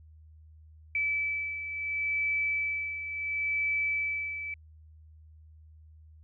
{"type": "beating tone pair", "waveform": "sine", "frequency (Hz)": [2307, 2307.72], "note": ["D7", "D7"], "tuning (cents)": [-31, -31], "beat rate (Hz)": 0.72, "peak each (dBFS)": [-36, -29], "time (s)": [0.95, 4.54], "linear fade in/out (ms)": 2, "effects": ["added 78 Hz sine -51 dBFS peak until 6.23 s"]}